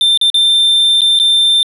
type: tone with dropouts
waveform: triangle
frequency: 3577 Hz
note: A7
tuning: 28 cents sharp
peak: -6 dBFS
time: 0.01-1.63 s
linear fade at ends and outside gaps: 1 ms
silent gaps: 0.175-0.213 / 0.301-0.343 / 1.008-1.017 / 1.19-1.198 s
effects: resampled to 32000 Hz